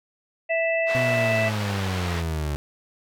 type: harmonic tone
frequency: 659.3 Hz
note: E5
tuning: in tune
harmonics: 1 / 3 / 4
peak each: -22 / -27 / -28 dBFS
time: 0.49-1.5 s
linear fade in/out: 20 ms
type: band-pass noise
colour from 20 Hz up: pink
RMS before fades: -34 dBFS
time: 0.86-2.24 s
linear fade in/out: 50 ms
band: 600 to 3900 Hz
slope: 12 dB/octave
type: linear sweep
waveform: 30% pulse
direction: down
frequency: 126 to 71.6 Hz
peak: -22 dBFS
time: 0.95-2.56 s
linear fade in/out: 0 ms
effects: none

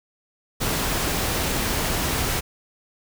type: noise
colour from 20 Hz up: pink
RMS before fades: -24 dBFS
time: 0.6-2.41 s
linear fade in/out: 20 ms
effects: none

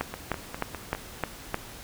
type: two click trains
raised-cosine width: 0.5 ms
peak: -11 / -18 dBFS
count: 6 / 5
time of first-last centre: 0.01-1.544 / 0.14-0.95 s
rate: 3.26 / 4.94 Hz
effects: pink hiss -44 dBFS RMS until 1.83 s

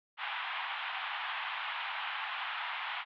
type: band-pass noise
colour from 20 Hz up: pink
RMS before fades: -38 dBFS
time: 0.17-3.05 s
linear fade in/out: 50 ms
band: 800 to 3400 Hz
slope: 48 dB/octave
effects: none

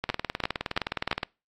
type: two click trains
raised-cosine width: 0.3 ms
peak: -9 / -12 dBFS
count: 4 / 24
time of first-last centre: 0.1-1.114 / 0.04-1.232 s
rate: 2.96 / 19.3 Hz
effects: noise-tail reverb RT60 0.3 s tail -25 dB re dry + AAC 48 kbps

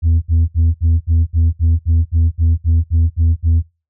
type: tone bursts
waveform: sine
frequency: 82.41 Hz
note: E2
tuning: in tune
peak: -6 dBFS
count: 14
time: 0.02-3.626 s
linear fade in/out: 50 ms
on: 200 ms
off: 62 ms
effects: noise-tail reverb RT60 0.3 s tail -25 dB re dry + tanh soft clip ceiling -8 dBFS

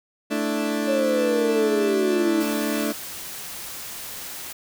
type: chord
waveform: 30% pulse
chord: A suspended fourth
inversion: none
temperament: equal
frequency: 220 / 293.7 / 329.6 Hz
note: A3 / D4 / E4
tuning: 0 / 0 / 0 cents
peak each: -24 / -23 / -28 dBFS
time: 0.3-2.93 s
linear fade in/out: 20 ms
type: linear sweep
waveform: sine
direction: down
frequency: 554.4 to 315.9 Hz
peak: -20 dBFS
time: 0.87-2.43 s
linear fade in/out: 20 ms
type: noise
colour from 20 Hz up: white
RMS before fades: -35 dBFS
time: 2.4-4.53 s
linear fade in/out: 10 ms
effects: none

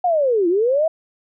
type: linear two-way sweep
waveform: sine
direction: down then up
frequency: 737 to 330 to 661 Hz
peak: -14 dBFS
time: 0.04-0.88 s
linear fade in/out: 5 ms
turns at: 0.48 s
effects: none

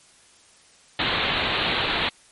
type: low-pass noise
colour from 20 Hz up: white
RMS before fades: -24 dBFS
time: 0.99-2.09 s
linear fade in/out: 2 ms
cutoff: 4100 Hz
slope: 96 dB/octave
effects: white hiss -54 dBFS RMS until 2.31 s + MP3 48 kbps

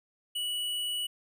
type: tone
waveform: square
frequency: 2942 Hz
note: F#7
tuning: 11 cents flat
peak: -31 dBFS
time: 0.35-1.07 s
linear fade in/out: 10 ms
effects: none

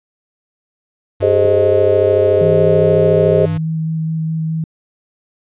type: tone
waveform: square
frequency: 98 Hz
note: G2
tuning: in tune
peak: -22 dBFS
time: 1.2-3.58 s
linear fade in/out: 10 ms
type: chord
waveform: sine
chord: Ab major seventh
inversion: third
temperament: equal with one note detuned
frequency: 392 / 425.7 / 523.3 / 622.3 Hz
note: G4 / Ab4 / C5 / Eb5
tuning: 0 / +43 / 0 / 0 cents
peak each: -15 dBFS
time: 1.22-3.46 s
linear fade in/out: 10 ms
type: clicks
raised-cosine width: 2 ms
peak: -17 dBFS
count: 2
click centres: 1.449 / 1.455 s
type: tone with vibrato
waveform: sine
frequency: 160 Hz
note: D#3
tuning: 49 cents sharp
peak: -16 dBFS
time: 2.41-4.64 s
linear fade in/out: 2 ms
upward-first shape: square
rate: 4.8 Hz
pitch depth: 8 cents each way
effects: resampled to 8000 Hz

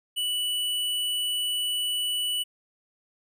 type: tone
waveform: square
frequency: 2960 Hz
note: F#7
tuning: in tune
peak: -26 dBFS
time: 0.16-2.44 s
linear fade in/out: 20 ms
effects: none

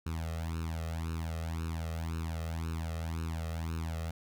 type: tone with flanger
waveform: sawtooth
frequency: 81.7 Hz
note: E2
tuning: 15 cents flat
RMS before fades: -36 dBFS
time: 0.06-4.11 s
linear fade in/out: 5 ms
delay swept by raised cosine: 0.74 to 1.59 ms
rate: 1.9 Hz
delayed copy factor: +0.95
effects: none

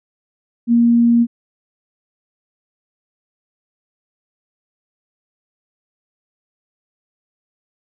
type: tone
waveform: sine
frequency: 235.3 Hz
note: A#3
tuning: 16 cents sharp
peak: -9 dBFS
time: 0.67-1.27 s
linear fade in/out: 50 ms
effects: none

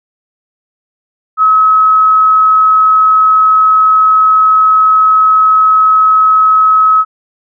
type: tone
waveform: sine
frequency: 1283 Hz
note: E6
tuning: 47 cents flat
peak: -4 dBFS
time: 1.37-7.05 s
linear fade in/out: 50 ms
effects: none

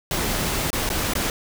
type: noise with dropouts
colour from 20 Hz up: pink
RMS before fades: -24 dBFS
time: 0.11-1.3 s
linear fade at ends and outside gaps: 1 ms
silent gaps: 0.704-0.73 / 0.891-0.901 / 1.136-1.152 s
effects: none

